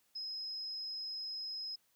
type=tone; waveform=sine; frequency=5110 Hz; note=D#8; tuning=45 cents sharp; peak=-39 dBFS; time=0.15-1.76 s; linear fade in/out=10 ms; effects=white hiss -74 dBFS RMS until 1.95 s